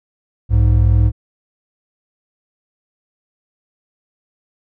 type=tone pair together; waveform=triangle; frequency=61.8 / 103.87 Hz; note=B1 / G#2; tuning=+2 / +1 cents; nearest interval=major sixth; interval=899 cents; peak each=-10 dBFS; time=0.49-1.12 s; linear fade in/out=50 ms; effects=none